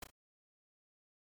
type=noise with echo; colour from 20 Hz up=pink; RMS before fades=-43 dBFS; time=0.02-0.04 s; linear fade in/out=5 ms; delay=32 ms; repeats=2; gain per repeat=-9 dB; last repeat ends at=0.104 s; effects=MP3 96 kbps